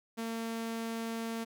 sawtooth tone, 227.5 Hz, A#3, 42 cents flat, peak -31 dBFS, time 0.17-1.45 s, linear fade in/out 20 ms, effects none

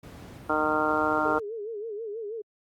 brown noise, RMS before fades -38 dBFS, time 0.03-1.4 s, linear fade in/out 5 ms
harmonic tone, 153.7 Hz, D#3, 21 cents flat, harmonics 2 / 3 / 4 / 5 / 6 / 7 / 8 / 9, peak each -30 / -31 / -30 / -32 / -31 / -33 / -32 / -28 dBFS, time 0.49-1.39 s, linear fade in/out 10 ms
sine tone with vibrato, 433.1 Hz, A4, 27 cents flat, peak -32 dBFS, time 1.18-2.42 s, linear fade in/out 10 ms, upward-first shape sine, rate 6.2 Hz, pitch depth 120 cents each way
effects high-pass 100 Hz 12 dB/octave + Opus 48 kbps

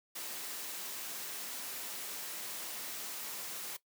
white noise, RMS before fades -42 dBFS, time 0.15-3.77 s, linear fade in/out 10 ms, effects noise-tail reverb RT60 0.1 s tail -17 dB re dry + high-pass 200 Hz 12 dB/octave

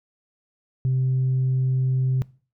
sine tone, 130 Hz, C3, 11 cents flat, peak -17 dBFS, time 0.85-2.22 s, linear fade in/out 0 ms, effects noise-tail reverb RT60 0.4 s tail -22 dB re dry + tanh soft clip ceiling -16 dBFS

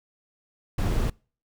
brown noise, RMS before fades -24 dBFS, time 0.78-1.1 s, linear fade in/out 5 ms, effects noise-tail reverb RT60 0.4 s tail -26 dB re dry

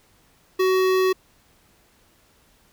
square tone with notch filter, 374.6 Hz, F#4, 21 cents sharp, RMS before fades -19 dBFS, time 0.59-1.13 s, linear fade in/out 10 ms, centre 8500 Hz, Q 0.91, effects pink hiss -59 dBFS RMS until 2.72 s

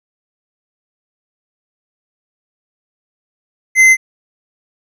sine tone with tanh clipping, 2062 Hz, C7, 26 cents flat, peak -6 dBFS, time 3.75-3.97 s, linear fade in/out 50 ms, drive 11 dB, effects none

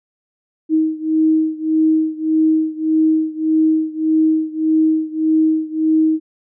sine beating tone pair, 315 / 316.7 Hz, D#4 / D#4, +21 / +31 cents, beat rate 1.7 Hz, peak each -15 / -17 dBFS, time 0.69-6.2 s, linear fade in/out 50 ms, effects none

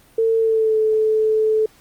sine tone with pitch glide, 450.1 to 435.5 Hz, A4 to A4, +39 to -18 cents, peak -14 dBFS, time 0.18-1.66 s, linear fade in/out 5 ms, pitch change -57 cents, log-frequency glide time 0.38-0.78 s, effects pink hiss -52 dBFS RMS until 1.8 s + Opus 32 kbps

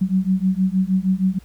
sine beating tone pair, 185 / 191.4 Hz, F#3 / G3, 0 / -41 cents, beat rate 6.4 Hz, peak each -19 dBFS, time 0.01-1.39 s, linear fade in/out 10 ms, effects added 60 Hz sine -45 dBFS peak until 1.44 s + pink hiss -54 dBFS RMS until 1.44 s

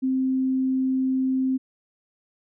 sine tone, 261.6 Hz, C4, in tune, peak -20 dBFS, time 0.02-1.58 s, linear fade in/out 20 ms, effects none

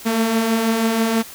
sawtooth beating tone pair, 220 / 226.2 Hz, A3 / A3, 0 / +48 cents, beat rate 6.2 Hz, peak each -22 / -13 dBFS, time 0.05-1.23 s, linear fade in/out 20 ms, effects white hiss -38 dBFS RMS until 1.34 s

